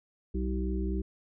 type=harmonic tone with a mistuned harmonic; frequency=63.8 Hz; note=C2; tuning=43 cents flat; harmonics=1 / 3 / 5 / 6; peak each=-30 / -35 / -37 / -38 dBFS; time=0.34-1.02 s; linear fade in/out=10 ms; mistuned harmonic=1; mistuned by=-35 cents; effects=none